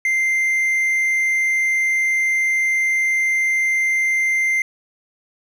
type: tone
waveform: triangle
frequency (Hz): 2089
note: C7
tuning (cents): -3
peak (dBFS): -14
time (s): 0.05-4.62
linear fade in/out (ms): 2
effects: none